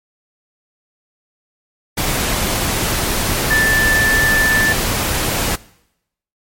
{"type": "tone in noise", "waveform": "sine", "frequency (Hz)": 1760, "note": "A6", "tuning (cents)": 0, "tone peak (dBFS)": -12, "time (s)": [3.5, 4.73], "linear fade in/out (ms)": 10, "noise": "pink", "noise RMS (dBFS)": -18, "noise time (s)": [1.97, 5.56], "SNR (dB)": 3, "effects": ["noise-tail reverb RT60 0.8 s tail -21 dB re dry", "MP3 64 kbps"]}